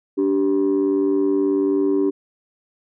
sine tone pair together, 290.4 / 389 Hz, D4 / G4, -19 / -13 cents, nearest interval perfect fourth, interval 506 cents, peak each -17 dBFS, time 0.17-2.11 s, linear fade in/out 20 ms, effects tanh soft clip ceiling -12 dBFS

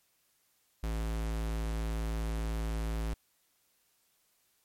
square tone, 55 Hz, A1, in tune, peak -32 dBFS, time 0.83-3.14 s, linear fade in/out 5 ms, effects white hiss -72 dBFS RMS until 4.64 s + MP3 64 kbps

